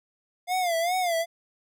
square tone with vibrato, 700 Hz, F5, 4 cents sharp, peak -24 dBFS, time 0.47-1.26 s, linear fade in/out 50 ms, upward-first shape sine, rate 2.5 Hz, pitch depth 110 cents each way, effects none

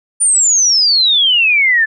sine exponential sweep, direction down, 9370 to 1725 Hz, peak -8 dBFS, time 0.2-1.86 s, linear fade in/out 20 ms, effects none

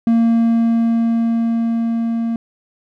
triangle tone with level ramp, 230 Hz, A#3, 23 cents flat, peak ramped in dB -8 to -15 dBFS, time 0.07-2.36 s, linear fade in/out 2 ms, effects none

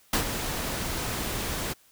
pink noise with ADSR envelope, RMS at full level -22 dBFS, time 0.13-1.74 s, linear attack 4 ms, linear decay 99 ms, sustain -9 dB, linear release 21 ms, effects white hiss -60 dBFS RMS until 1.91 s

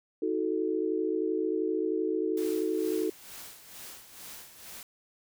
sine chord, D# diminished, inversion none, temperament equal with one note detuned, 317.1 / 370 / 440 Hz, D#4 / F#4 / A4, +33 / 0 / 0 cents, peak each -31 dBFS, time 0.22-3.1 s, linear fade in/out 5 ms
white noise with tremolo, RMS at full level -44 dBFS, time 2.37-4.83 s, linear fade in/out 2 ms, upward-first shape sine, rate 2.2 Hz, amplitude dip 65%
effects none

